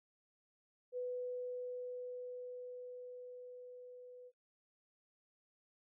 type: tone with level ramp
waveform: sine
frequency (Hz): 496.7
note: B4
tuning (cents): +10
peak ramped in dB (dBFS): -37 to -52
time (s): 0.92-4.32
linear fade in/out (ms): 50
effects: noise-tail reverb RT60 0.1 s tail -22 dB re dry